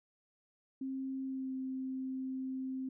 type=tone with pitch glide; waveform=sine; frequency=265.9 to 261.9 Hz; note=C4 to C4; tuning=+28 to +2 cents; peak=-36 dBFS; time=0.81-2.89 s; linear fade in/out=5 ms; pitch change=-26 cents; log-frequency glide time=1.24-1.54 s; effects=none